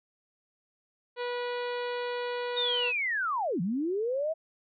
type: harmonic tone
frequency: 487.6 Hz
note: B4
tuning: 22 cents flat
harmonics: 1 / 2 / 3 / 4 / 5 / 6 / 7 / 8 / 9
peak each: -32 / -38 / -42 / -44 / -46 / -48 / -49 / -50 / -51 dBFS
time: 1.16-2.93 s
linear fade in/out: 50 ms
type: linear two-way sweep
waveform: sine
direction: down then up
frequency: 3778 to 160.6 to 658 Hz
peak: -27 dBFS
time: 2.56-4.34 s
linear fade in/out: 20 ms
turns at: 3.61 s
effects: none

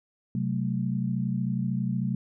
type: chord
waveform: sine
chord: F# diminished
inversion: second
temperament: equal with one note detuned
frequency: 130.81 / 187.15 / 220 Hz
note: C3 / F#3 / A3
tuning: 0 / +20 / 0 cents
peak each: -29 / -29 / -31 dBFS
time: 0.35-2.15 s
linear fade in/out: 2 ms
effects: none

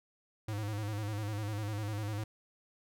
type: tone with vibrato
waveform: square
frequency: 105.3 Hz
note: G#2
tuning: 24 cents sharp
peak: -35 dBFS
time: 0.48-2.24 s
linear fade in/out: 5 ms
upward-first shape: square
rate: 10 Hz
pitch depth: 61 cents each way
effects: none

